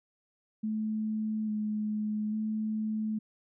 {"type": "tone with vibrato", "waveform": "sine", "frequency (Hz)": 214.6, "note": "A3", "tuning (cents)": -43, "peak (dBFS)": -29, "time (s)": [0.63, 3.19], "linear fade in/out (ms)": 10, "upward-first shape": "square", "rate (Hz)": 0.59, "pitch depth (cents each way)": 16, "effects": []}